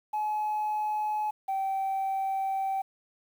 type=tone pair in turn; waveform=sine; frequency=850 / 774.2 Hz; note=G#5 / G5; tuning=+40 / -22 cents; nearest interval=major second; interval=162 cents; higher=first; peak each=-25 dBFS; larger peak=neither; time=0.13-1.31 / 1.48-2.82 s; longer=second; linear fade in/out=10 ms; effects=tanh soft clip ceiling -25 dBFS + 9-bit